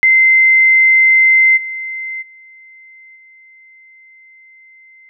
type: tone with level steps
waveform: sine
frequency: 2074 Hz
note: C7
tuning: 16 cents flat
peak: -6 / -21 / -38 / -41 dBFS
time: 0.03-5.09 s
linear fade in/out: 0 ms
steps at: 1.56 / 2.21 / 3.15 s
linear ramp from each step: 20 ms
effects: none